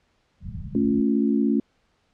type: low-pass noise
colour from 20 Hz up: white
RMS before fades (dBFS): -35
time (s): 0.4-1.03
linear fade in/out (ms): 50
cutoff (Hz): 210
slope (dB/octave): 96
type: chord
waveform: sine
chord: A augmented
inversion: none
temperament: equal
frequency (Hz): 220 / 277.2 / 349.2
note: A3 / C#4 / E#4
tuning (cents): 0 / 0 / 0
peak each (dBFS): -21 / -22 / -27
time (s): 0.75-1.6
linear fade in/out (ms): 2
effects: pink hiss -67 dBFS RMS until 2.13 s + low-pass 5000 Hz 12 dB/octave